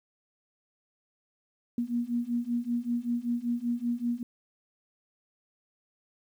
sine beating tone pair, 236 / 241.2 Hz, A#3 / B3, +22 / -41 cents, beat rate 5.2 Hz, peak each -31 / -30 dBFS, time 1.78-4.23 s, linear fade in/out 2 ms, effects 10-bit

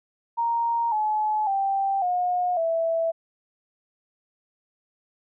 sine tone with pitch steps, 932.3 / 854.9 / 784 / 718.9 / 659.2 Hz, A#5 / G#5 / G5 / F5 / E5, 0 / +50 / 0 / +50 / 0 cents, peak -21 dBFS, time 0.37-3.12 s, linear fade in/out 20 ms, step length 550 ms, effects none

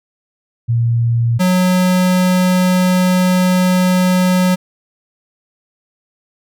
sine / square tone pair in turn, 117.2 / 182.88 Hz, A#2 / F#3, +10 / -20 cents, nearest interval minor sixth, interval 770 cents, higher second, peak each -11 dBFS, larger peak neither, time 0.68-1.39 / 1.39-4.56 s, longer second, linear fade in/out 20 ms, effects none

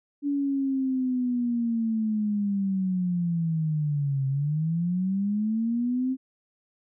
sine linear two-way sweep, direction down then up, 287.6 to 133.5 to 264.3 Hz, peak -23 dBFS, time 0.22-6.17 s, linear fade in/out 50 ms, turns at 4.27 s, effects none

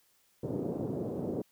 white band-pass noise, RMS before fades -35 dBFS, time 0.43-1.42 s, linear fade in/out 5 ms, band 110 to 470 Hz, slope 24 dB/octave, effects white hiss -69 dBFS RMS until 1.51 s

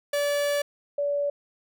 45% pulse / sine tone pair in turn, 577 / 574.2 Hz, D5 / D5, -31 / -39 cents, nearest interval unison, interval 8 cents, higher first, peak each -23 dBFS, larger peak neither, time 0.13-0.62 / 0.98-1.3 s, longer first, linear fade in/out 5 ms, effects none

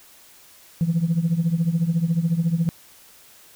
sine tone with tremolo, 166.7 Hz, E3, 20 cents sharp, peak -13 dBFS, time 0.81-2.69 s, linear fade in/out 0 ms, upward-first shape triangle, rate 14 Hz, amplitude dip 90%, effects tanh soft clip ceiling -13 dBFS + white hiss -50 dBFS RMS until 3.55 s

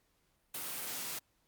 white high-pass noise, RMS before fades -40 dBFS, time 0.54-1.19 s, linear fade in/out 5 ms, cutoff 110 Hz, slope 24 dB/octave, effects pink hiss -75 dBFS RMS until 1.47 s + Opus 48 kbps

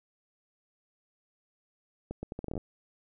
accelerating click train, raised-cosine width 2 ms, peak -23 dBFS, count 11, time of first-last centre 2.11-2.578 s, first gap 120 ms, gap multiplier 0.76, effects none

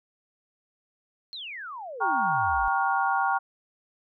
sine exponential sweep, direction down, 4308 to 46.25 Hz, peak -35 dBFS, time 1.33-2.68 s, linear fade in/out 0 ms
sine chord, G half-diminished seventh, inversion none, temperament equal with one note detuned, 784 / 932.3 / 1108.7 / 1419.7 Hz, G5 / Bb5 / Db6 / F6, 0 / 0 / 0 / +28 cents, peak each -26 / -28 / -29 / -28 dBFS, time 2-3.39 s, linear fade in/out 20 ms
effects none

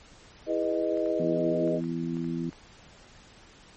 sine chord, E major seventh, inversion none, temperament just, 329.6 / 412 / 494.4 / 618.1 Hz, E4 / G#4 / B4 / D#5, 0 / -14 / +2 / -12 cents, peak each -30 / -32 / -32 / -28 dBFS, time 0.46-1.81 s, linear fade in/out 50 ms
clicks, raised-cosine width 0.5 ms, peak -33 dBFS, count 7, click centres 0.973 / 1.06 / 1.676 / 1.84 / 2.169 / 2.244 / 2.529 s
harmonic tone, 83.8 Hz, E2, 29 cents sharp, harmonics 2 / 3 / 4, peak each -32 / -32 / -34 dBFS, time 1.19-2.5 s, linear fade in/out 10 ms
effects pink hiss -53 dBFS RMS until 3.76 s + MP3 32 kbps

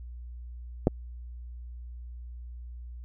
clicks, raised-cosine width 2 ms, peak -7 / -24 dBFS, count 2, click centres 0.871 / 0.879 s, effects added 60 Hz sine -39 dBFS peak until 3.04 s

